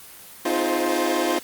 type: tone cluster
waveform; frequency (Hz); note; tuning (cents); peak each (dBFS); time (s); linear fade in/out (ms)
25% pulse; 258.3 / 314.1 / 349.1 / 421.3 / 527; C4 / D#4 / F4 / G#4 / C5; -22 / +16 / -1 / +25 / +12; -27 / -22 / -20 / -28 / -25; 0.45-1.39; 5
effects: white hiss -43 dBFS RMS until 1.43 s + Opus 24 kbps